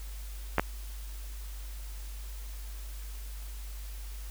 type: clicks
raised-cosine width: 0.5 ms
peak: -9 dBFS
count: 2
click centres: 0.583 / 0.596 s
effects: added 50 Hz sine -38 dBFS peak until 4.3 s + white hiss -51 dBFS RMS until 4.3 s